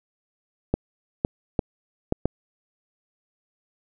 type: clicks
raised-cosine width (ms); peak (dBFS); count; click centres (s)
2; -7; 5; 0.74 / 1.249 / 1.592 / 2.124 / 2.256
effects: none